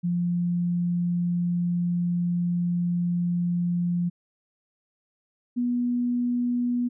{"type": "tone pair in turn", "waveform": "sine", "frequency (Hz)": [174.61, 243.6], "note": ["F3", "B3"], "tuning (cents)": [0, -24], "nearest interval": "tritone", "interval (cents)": 576, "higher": "second", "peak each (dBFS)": -22, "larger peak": "neither", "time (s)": [[0.03, 4.1], [5.56, 6.89]], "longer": "first", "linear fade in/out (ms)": 20, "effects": []}